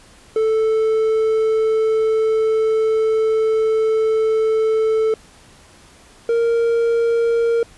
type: tone pair in turn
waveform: triangle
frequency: 440 / 464.1 Hz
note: A4 / A#4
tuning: 0 / -8 cents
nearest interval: minor second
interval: 92 cents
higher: second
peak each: -12 dBFS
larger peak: neither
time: 0.36-5.14 / 6.29-7.63 s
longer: first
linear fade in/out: 2 ms
effects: pink hiss -47 dBFS RMS until 7.77 s + resampled to 24000 Hz